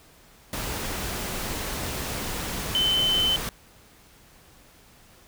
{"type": "tone in noise", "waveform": "sine", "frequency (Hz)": 3057, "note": "G7", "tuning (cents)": -44, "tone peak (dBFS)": -20, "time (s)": [2.75, 3.36], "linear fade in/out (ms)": 0, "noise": "pink", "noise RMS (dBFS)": -31, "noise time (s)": [0.53, 3.49], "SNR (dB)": 8, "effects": ["pink hiss -54 dBFS RMS until 5.27 s"]}